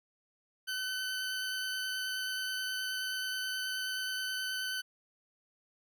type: tone with vibrato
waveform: 20% pulse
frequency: 1517 Hz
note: F#6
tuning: 43 cents sharp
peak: -29 dBFS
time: 0.67-4.82 s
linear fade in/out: 20 ms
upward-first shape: sine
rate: 9.4 Hz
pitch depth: 10 cents each way
effects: none